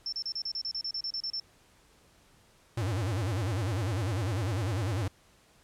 sine tone bursts, 5370 Hz, E8, 31 cents sharp, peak -31 dBFS, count 14, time 0.06-1.399 s, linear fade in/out 2 ms, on 65 ms, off 33 ms
square tone with vibrato, 103.83 Hz, G#2, in tune, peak -29 dBFS, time 2.77-5.08 s, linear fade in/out 5 ms, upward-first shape sine, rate 10 Hz, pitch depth 260 cents each way
effects pink hiss -62 dBFS RMS until 5.63 s + low-pass 11000 Hz 12 dB/octave

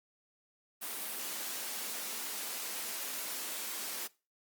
white high-pass noise, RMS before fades -39 dBFS, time 0.81-4.08 s, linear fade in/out 20 ms, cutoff 200 Hz, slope 48 dB/octave, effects noise-tail reverb RT60 0.3 s tail -21 dB re dry + Opus 32 kbps

